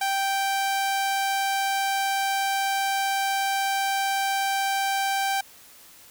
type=tone; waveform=sawtooth; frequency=783 Hz; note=G5; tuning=2 cents flat; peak=-19 dBFS; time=0.01-5.41 s; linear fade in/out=5 ms; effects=white hiss -50 dBFS RMS until 6.1 s